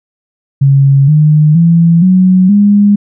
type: tone with pitch steps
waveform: sine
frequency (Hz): 137.9 / 152.13 / 167.82 / 185.14 / 204.2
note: C#3 / D#3 / E3 / F#3 / G#3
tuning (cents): -9 / -39 / +31 / +1 / -29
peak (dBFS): -3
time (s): 0.61-2.96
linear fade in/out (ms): 10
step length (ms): 470
effects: none